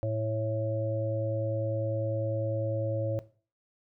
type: harmonic tone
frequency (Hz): 110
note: A2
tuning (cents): 0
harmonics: 1 / 3 / 5 / 6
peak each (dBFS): -30 / -39 / -31 / -41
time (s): 0.03-3.19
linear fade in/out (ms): 0
effects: noise-tail reverb RT60 0.4 s tail -17 dB re dry